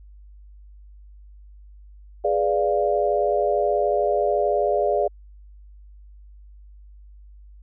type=chord; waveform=sine; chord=G# diminished seventh; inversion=none; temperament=equal; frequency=415.3 / 493.9 / 587.3 / 698.5 Hz; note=G#4 / B4 / D5 / F5; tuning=0 / 0 / 0 / 0 cents; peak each=-23 / -28 / -22 / -24 dBFS; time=2.24-5.08 s; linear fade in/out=10 ms; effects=added 50 Hz sine -43 dBFS peak until 7.62 s